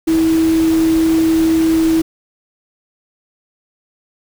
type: tone in noise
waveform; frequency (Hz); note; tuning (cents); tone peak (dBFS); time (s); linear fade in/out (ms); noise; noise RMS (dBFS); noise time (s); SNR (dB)
sine; 323.7; E4; -31; -10; 0.07-2.02; 10; pink; -27; 0.07-2.02; +14
effects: none